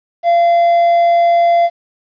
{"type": "tone", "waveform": "triangle", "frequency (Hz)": 686, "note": "F5", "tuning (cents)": -31, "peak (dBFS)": -6, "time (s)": [0.23, 1.7], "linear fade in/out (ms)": 50, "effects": ["resampled to 11025 Hz", "8-bit"]}